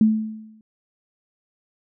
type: tone with exponential decay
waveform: sine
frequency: 217.9 Hz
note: A3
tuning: 17 cents flat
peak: -10 dBFS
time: 0.01-0.61 s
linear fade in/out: 2 ms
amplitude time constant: 130 ms
effects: none